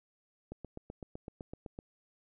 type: click train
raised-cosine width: 2 ms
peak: -29 dBFS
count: 11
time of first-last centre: 0.52-1.789 s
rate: 7.88 Hz
effects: none